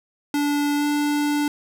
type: tone with pitch glide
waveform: square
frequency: 290.2 to 293.1 Hz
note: D4 to D4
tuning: -21 to -3 cents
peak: -20 dBFS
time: 0.34-1.48 s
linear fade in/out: 2 ms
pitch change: +18 cents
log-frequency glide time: 0.76-0.85 s
effects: none